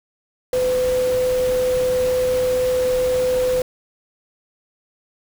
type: tone in noise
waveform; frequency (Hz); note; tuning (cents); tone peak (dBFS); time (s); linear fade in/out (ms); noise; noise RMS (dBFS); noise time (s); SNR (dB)
sine; 506; B4; +42; -16; 0.53-3.62; 2; pink; -31; 0.53-3.62; +12
effects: none